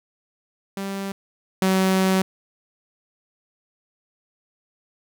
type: tone pair in turn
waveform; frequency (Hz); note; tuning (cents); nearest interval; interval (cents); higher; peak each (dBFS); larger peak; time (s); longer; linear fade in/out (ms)
sawtooth; 196 / 189.19; G3 / F#3; 0 / +39; minor second; 61; first; -23 / -13; second; 0.77-1.12 / 1.62-2.22; second; 2
effects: none